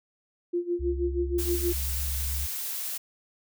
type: tone with tremolo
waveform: sine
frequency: 349.2 Hz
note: F4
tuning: in tune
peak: -23 dBFS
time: 0.53-1.73 s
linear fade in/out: 10 ms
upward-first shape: sine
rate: 6.3 Hz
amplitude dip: 85%
type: tone with pitch glide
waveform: sine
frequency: 68 to 68.47 Hz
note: C#2 to C#2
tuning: -33 to -21 cents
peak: -29 dBFS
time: 0.79-2.47 s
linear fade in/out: 20 ms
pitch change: +12 cents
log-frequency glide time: 1.68-1.76 s
type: noise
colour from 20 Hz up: blue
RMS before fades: -33 dBFS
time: 1.38-2.98 s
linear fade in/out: 10 ms
effects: none